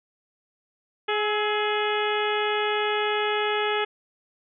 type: harmonic tone with a mistuned harmonic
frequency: 420 Hz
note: G#4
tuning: 19 cents sharp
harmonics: 1 / 2 / 3 / 4 / 5 / 6 / 7 / 8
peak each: -26 / -29 / -31 / -32 / -33 / -34 / -34 / -35 dBFS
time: 1.08-3.85 s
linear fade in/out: 10 ms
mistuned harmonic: 3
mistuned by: +50 cents
effects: none